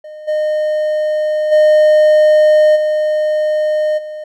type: tone with level steps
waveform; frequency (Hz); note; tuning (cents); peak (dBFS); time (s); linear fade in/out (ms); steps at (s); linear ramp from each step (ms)
triangle; 612; D#5; -29; -27 / -11 / -4 / -10 / -22; 0.04-4.24; 5; 0.27 / 1.51 / 2.75 / 3.97; 20
effects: none